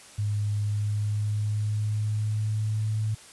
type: tone with pitch glide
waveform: sine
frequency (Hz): 103.83 to 108.24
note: G#2 to A2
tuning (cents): 0 to -28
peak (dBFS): -24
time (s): 0.18-3.15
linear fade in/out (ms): 10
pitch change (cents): +72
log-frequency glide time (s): 0.61-2.99
effects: white hiss -49 dBFS RMS until 3.32 s + resampled to 24000 Hz